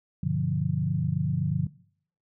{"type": "chord", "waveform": "sine", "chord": "G dominant seventh", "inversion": "none", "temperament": "equal", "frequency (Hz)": [98, 123.47, 146.83, 174.61], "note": ["G2", "B2", "D3", "F3"], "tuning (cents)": [0, 0, 0, 0], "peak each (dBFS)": [-32, -32, -27, -29], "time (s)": [0.23, 1.67], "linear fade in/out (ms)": 5, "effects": ["noise-tail reverb RT60 0.6 s tail -21 dB re dry"]}